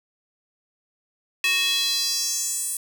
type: tone with high-pass filter sweep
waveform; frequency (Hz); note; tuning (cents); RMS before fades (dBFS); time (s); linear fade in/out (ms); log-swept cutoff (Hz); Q
square; 370; F#4; 0; -24; 1.44-2.77; 2; 2500 to 9600; 3.4
effects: none